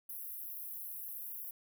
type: high-pass noise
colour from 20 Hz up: pink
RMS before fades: -44 dBFS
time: 0.09-1.51 s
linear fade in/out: 5 ms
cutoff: 11000 Hz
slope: 96 dB/octave
effects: none